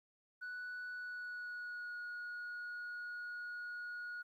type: tone with pitch glide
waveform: sine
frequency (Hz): 1480 to 1448.7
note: F#6 to F#6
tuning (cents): 0 to -37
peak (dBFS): -40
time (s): 0.41-4.23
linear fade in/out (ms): 20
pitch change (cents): -37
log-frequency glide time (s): 0.91-1.98
effects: tanh soft clip ceiling -41 dBFS + 13-bit